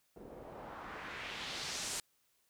white noise with low-pass filter sweep, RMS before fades -44 dBFS, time 0.16-2 s, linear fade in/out 2 ms, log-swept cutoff 390 to 8800 Hz, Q 1.5, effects white hiss -75 dBFS RMS until 2.49 s

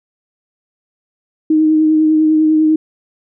sine tone with vibrato, 311.8 Hz, D#4, 4 cents sharp, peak -8 dBFS, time 1.5-2.76 s, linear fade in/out 5 ms, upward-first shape triangle, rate 10 Hz, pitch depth 22 cents each way, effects none

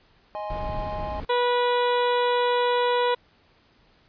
triangle chord, Ab major, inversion second, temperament equal, 622.3 / 830.6 / 1046.5 Hz, Eb5 / Ab5 / C6, 0 / 0 / 0 cents, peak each -31 / -31 / -36 dBFS, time 0.35-1.2 s, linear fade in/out 0 ms
brown noise, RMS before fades -33 dBFS, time 0.5-1.25 s, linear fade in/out 2 ms
harmonic tone, 488.2 Hz, B4, 20 cents flat, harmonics 1 / 2 / 3 / 4 / 5 / 6 / 7 / 8, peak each -22 / -24 / -33 / -36 / -38 / -39 / -35 / -37 dBFS, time 1.29-3.15 s, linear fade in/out 10 ms
effects pink hiss -60 dBFS RMS until 4.08 s + resampled to 11025 Hz

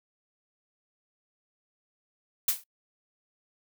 blue noise with exponential decay, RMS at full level -20 dBFS, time 2.48-2.64 s, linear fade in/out 5 ms, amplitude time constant 34 ms, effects noise-tail reverb RT60 0.1 s tail -25 dB re dry

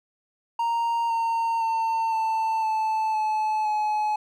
triangle tone with pitch steps, 930 / 916.1 / 902.5 / 889 / 875.8 / 862.7 / 849.9 Hz, A#5 / A#5 / A5 / A5 / A5 / A5 / G#5, -4 / -30 / +44 / +18 / -8 / -34 / +40 cents, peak -20 dBFS, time 0.59-4.16 s, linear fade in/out 5 ms, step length 510 ms, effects none

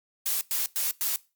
blue noise bursts, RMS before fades -27 dBFS, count 4, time 0.26-1.16 s, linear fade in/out 0 ms, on 150 ms, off 100 ms, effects noise-tail reverb RT60 0.3 s tail -21 dB re dry + Opus 48 kbps

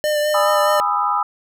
square tone with vibrato, 599 Hz, D5, 34 cents sharp, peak -17 dBFS, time 0.04-0.8 s, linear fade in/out 0 ms, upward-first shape sine, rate 4.8 Hz, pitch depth 19 cents each way
sine chord, E major seventh, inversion first, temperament just, 824.1 / 988.9 / 1236.1 / 1318.5 Hz, G#5 / B5 / D#6 / E6, -14 / +2 / -12 / 0 cents, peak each -22 / -22 / -20 / -23 dBFS, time 0.34-1.23 s, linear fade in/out 5 ms
effects none

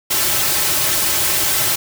white noise with comb filter, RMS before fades -17 dBFS, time 0.1-1.76 s, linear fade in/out 10 ms, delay 4.2 ms, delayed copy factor -0.75, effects none

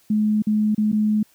sine tone with dropouts, 212.9 Hz, G#3, 43 cents sharp, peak -16 dBFS, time 0.1-1.23 s, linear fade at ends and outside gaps 5 ms, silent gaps 0.422-0.469 / 0.748-0.779 / 0.918-0.927 s, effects white hiss -58 dBFS RMS until 1.34 s

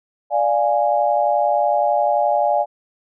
sine chord, D diminished, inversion none, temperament equal, 587.3 / 698.5 / 830.6 Hz, D5 / F5 / Ab5, 0 / 0 / 0 cents, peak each -19 dBFS, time 0.3-2.66 s, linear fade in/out 50 ms, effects none

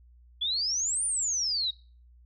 sine exponential two-way sweep, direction up then down, 3348 to 9410 to 3737 Hz, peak -26 dBFS, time 0.41-1.71 s, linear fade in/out 10 ms, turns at 1.05 s, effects noise-tail reverb RT60 0.4 s tail -23 dB re dry + added 60 Hz sine -53 dBFS peak until 2.25 s

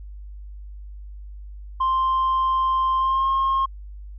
sine tone with pitch glide, 1050 to 1072.7 Hz, C6 to C6, +6 to +43 cents, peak -16 dBFS, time 1.8-3.66 s, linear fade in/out 10 ms, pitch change +37 cents, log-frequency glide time 2.97-3.28 s, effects tanh soft clip ceiling -16 dBFS + added 50 Hz sine -35 dBFS peak until 4.18 s

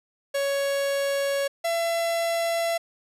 45% pulse tone pair in turn, 557 / 672.9 Hz, C#5 / E5, +8 / +35 cents, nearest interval minor third, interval 327 cents, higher second, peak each -23 dBFS, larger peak neither, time 0.34-1.48 / 1.64-2.78 s, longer neither, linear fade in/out 10 ms, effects resampled to 32000 Hz

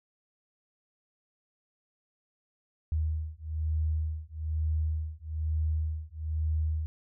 sine beating tone pair, 77.78 / 78.88 Hz, D#2 / D#2, 0 / +24 cents, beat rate 1.1 Hz, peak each -31 dBFS, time 2.92-6.86 s, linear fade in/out 0 ms, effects none

